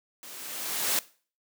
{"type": "noise with level ramp", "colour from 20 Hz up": "white", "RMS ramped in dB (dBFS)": [-45, -25], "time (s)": [0.23, 0.99], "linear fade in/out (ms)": 0, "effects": ["noise-tail reverb RT60 0.4 s tail -19 dB re dry", "high-pass 200 Hz 12 dB/octave"]}